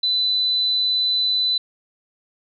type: tone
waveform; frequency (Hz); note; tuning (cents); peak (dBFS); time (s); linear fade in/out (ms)
sine; 4001; B7; +22; -17; 0.03-1.58; 5
effects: none